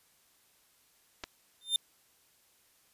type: clicks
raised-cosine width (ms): 0.2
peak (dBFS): -22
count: 2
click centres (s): 1.237 / 1.24
type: tone with exponential growth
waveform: 45% pulse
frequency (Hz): 3600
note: A7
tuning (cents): +39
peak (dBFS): -22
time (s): 1.61-1.76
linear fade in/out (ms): 2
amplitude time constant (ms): 31
effects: white hiss -67 dBFS RMS until 2.93 s + resampled to 32000 Hz